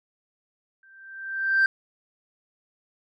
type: tone with exponential growth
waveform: sine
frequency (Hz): 1568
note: G6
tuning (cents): 0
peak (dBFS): -13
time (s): 0.83-1.66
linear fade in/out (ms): 2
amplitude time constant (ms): 180
effects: tanh soft clip ceiling -14 dBFS